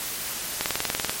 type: click train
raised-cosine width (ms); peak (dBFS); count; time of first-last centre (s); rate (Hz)
0.2; -6; 11; 0.61-1.095; 20.6
effects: white hiss -31 dBFS RMS until 1.2 s + MP3 64 kbps

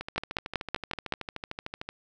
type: two click trains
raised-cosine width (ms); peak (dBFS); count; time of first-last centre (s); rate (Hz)
0.3; -11 / -19; 6 / 26; 0.18-1.123 / 0.01-1.89; 5.3 / 13.3
effects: none

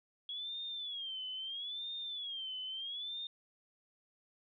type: tone with vibrato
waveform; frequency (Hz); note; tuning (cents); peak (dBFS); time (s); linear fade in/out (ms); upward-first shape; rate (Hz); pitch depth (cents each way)
sine; 3322; G#7; 0; -39; 0.29-3.27; 2; sine; 0.76; 160
effects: none

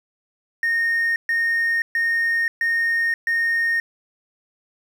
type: tone bursts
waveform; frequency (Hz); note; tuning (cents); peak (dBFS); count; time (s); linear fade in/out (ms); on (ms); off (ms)
triangle; 1845; A#6; -18; -15; 5; 0.63-3.8; 2; 530; 130
effects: tanh soft clip ceiling -13 dBFS + 9-bit

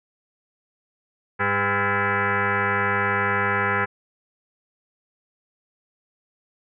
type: tone with frequency modulation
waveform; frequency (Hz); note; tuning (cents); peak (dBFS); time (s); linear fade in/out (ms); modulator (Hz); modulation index
sine; 200; G3; +35; -19; 1.39-3.86; 20; 302; 6.2
effects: none

